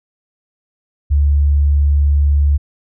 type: tone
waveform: sine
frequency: 72 Hz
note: D2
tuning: 34 cents flat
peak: -9 dBFS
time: 1.1-2.58 s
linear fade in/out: 20 ms
effects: none